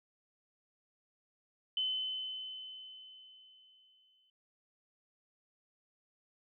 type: tone with exponential decay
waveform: sine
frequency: 3041 Hz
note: F#7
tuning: 47 cents sharp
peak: -30 dBFS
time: 1.77-4.3 s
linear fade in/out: 2 ms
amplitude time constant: 550 ms
effects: none